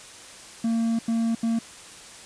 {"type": "tone bursts at uneven times", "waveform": "triangle", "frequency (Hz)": 228.4, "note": "A#3", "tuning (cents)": -35, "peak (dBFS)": -19, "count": 3, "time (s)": [[0.64, 0.99], [1.08, 1.35], [1.43, 1.59]], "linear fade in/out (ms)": 5, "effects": ["white hiss -44 dBFS RMS until 2.25 s", "resampled to 22050 Hz"]}